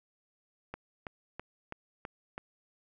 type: click train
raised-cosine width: 0.5 ms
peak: -24 dBFS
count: 6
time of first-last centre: 0.74-2.379 s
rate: 3.05 Hz
effects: none